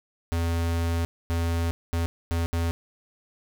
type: tone bursts at uneven times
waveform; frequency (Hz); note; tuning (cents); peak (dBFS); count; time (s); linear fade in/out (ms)
square; 84; E2; +33; -24; 5; 0.32-1.05 / 1.3-1.71 / 1.93-2.06 / 2.31-2.46 / 2.53-2.71; 0
effects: none